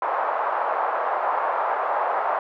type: band-pass noise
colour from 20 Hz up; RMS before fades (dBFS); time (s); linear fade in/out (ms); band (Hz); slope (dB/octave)
white; -24; 0.02-2.39; 2; 610 to 1100; 24
effects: none